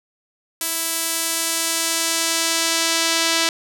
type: tone with band-pass filter sweep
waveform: sawtooth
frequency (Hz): 329.6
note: E4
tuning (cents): 0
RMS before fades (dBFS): -21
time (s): 0.61-3.49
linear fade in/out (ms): 2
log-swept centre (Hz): 12000 to 4800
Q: 0.85
effects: none